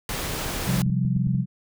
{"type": "noise", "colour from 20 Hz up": "pink", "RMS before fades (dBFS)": -29, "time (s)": [0.09, 0.82], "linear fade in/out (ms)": 2}
{"type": "chord", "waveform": "sine", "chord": "C suspended fourth", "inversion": "none", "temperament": "equal", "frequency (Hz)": [130.81, 174.61, 196], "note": ["C3", "F3", "G3"], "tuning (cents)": [0, 0, 0], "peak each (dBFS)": [-23, -25, -27], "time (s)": [0.65, 1.46], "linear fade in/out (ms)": 50}
{"type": "clicks", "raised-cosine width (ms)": 5, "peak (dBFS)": -19, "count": 6, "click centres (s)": [0.865, 0.899, 1.05, 1.166, 1.272, 1.348]}
{"effects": []}